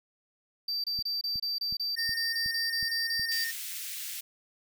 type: tone bursts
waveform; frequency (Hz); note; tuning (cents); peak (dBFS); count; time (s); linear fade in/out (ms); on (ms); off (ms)
triangle; 4661; D8; -14; -28; 15; 0.68-3.444; 5; 160; 26
type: click train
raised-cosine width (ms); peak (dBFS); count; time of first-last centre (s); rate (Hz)
5; -33; 7; 0.99-3.196; 2.72
type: tone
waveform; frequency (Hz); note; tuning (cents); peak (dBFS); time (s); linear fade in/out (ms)
square; 1834; A#6; -29; -33; 1.96-3.52; 20
type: high-pass noise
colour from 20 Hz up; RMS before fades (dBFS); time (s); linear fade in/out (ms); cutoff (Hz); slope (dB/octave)
white; -38; 3.31-4.21; 10; 1900; 24
effects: none